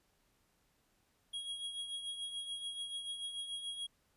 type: tone with tremolo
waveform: square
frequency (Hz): 3298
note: G#7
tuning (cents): -13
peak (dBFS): -38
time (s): 1.33-3.87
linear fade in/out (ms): 10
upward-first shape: triangle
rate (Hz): 6.9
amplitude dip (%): 60
effects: pink hiss -75 dBFS RMS until 4.16 s + resampled to 32000 Hz